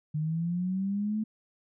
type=linear sweep; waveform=sine; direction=up; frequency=150 to 219.3 Hz; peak=-27 dBFS; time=0.14-1.24 s; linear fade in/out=10 ms; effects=none